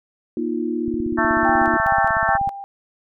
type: chord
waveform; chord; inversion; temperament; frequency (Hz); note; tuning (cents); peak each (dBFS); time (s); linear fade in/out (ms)
sine; Bb suspended fourth; none; equal with one note detuned; 237.7 / 311.1 / 349.2; Bb3 / Eb4 / F4; +34 / 0 / 0; -25; 0.37-1.77; 2
type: click train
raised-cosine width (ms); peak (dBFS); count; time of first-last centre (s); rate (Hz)
5; -20; 27; 0.88-2.475; 16.3
type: harmonic tone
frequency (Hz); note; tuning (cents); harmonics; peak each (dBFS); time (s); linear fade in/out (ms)
222; A3; +16; 3 / 4 / 5 / 6 / 7 / 8; -24 / -24 / -24 / -24 / -24 / -24; 1.17-2.38; 20
type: tone with tremolo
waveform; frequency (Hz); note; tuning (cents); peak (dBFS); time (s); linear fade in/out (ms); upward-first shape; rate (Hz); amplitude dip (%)
sine; 795; G5; +24; -18; 1.45-2.64; 0; square; 2.4; 75
effects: none